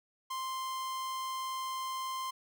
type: tone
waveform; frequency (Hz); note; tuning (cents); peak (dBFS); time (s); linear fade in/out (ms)
45% pulse; 1046.5; C6; 0; -35; 0.3-2.31; 10
effects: none